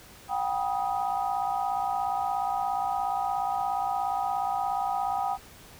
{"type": "tone cluster", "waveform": "sine", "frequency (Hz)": [734, 791, 970, 1253], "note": ["F#5", "G5", "B5", "D#6"], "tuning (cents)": [-14, 15, -31, 12], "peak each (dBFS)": [-32, -28, -35, -35], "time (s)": [0.28, 5.38], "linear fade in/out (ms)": 50, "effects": ["pink hiss -50 dBFS RMS until 5.79 s"]}